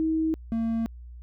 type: tone pair in turn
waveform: sine / triangle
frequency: 318.9 / 227.4 Hz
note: D#4 / A#3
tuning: +43 / -43 cents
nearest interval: tritone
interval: 586 cents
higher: first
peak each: -22 dBFS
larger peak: neither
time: 0-0.34 / 0.52-0.86 s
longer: neither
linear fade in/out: 0 ms
effects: added 60 Hz sine -40 dBFS peak until 1.22 s